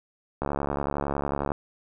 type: click train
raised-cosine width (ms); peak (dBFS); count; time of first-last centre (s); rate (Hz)
1; -13; 79; 0.42-1.519; 71
effects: none